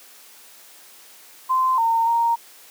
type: tone with pitch steps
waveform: sine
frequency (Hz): 1036 / 914 / 930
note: C6 / A#5 / A#5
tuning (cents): -17 / -34 / -4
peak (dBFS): -16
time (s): 1.49-2.36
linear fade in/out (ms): 20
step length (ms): 290
effects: white hiss -47 dBFS RMS until 2.7 s + high-pass 300 Hz 12 dB/octave